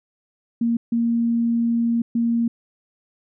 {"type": "tone bursts at uneven times", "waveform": "sine", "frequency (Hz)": 233.1, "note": "A#3", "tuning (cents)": 0, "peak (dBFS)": -17, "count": 3, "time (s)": [[0.61, 0.77], [0.92, 2.02], [2.15, 2.48]], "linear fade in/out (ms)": 5, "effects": []}